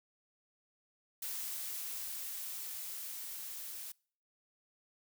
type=noise with level ramp; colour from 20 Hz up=blue; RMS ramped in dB=-40 to -45 dBFS; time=1.22-3.92 s; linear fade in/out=5 ms; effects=noise-tail reverb RT60 0.5 s tail -26 dB re dry